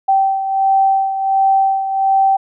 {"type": "beating tone pair", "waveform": "sine", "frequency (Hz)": [776, 777.4], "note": ["G5", "G5"], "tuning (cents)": [-18, -15], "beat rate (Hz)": 1.4, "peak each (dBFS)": [-12, -19], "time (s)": [0.08, 2.37], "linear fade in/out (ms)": 10, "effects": []}